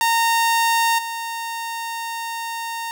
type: tone with level steps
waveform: sawtooth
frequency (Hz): 920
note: A#5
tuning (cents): -23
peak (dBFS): -12 / -22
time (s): 0.01-2.91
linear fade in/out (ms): 0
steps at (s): 0.98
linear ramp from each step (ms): 10
effects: none

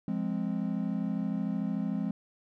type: chord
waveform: triangle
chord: F minor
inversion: none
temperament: equal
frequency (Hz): 174.61 / 207.7 / 261.6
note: F3 / Ab3 / C4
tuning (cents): 0 / 0 / 0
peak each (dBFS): -32 / -30 / -33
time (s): 0.08-2.11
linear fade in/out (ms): 2
effects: none

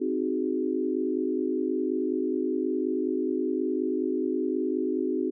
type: chord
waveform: sine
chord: Ab dominant seventh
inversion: first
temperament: equal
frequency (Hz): 261.6 / 311.1 / 370 / 415.3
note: C4 / Eb4 / Gb4 / Ab4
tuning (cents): 0 / 0 / 0 / 0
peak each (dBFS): -30 / -30 / -29 / -33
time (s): 0-5.31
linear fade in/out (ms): 20
effects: none

